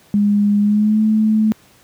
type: tone with pitch glide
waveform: sine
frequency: 205.1 to 216.7 Hz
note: G#3 to A3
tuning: -21 to -26 cents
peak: -11 dBFS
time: 0.14-1.52 s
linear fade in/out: 0 ms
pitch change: +95 cents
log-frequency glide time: 0.6-1.01 s
effects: pink hiss -50 dBFS RMS until 1.83 s + high-pass 80 Hz 12 dB/octave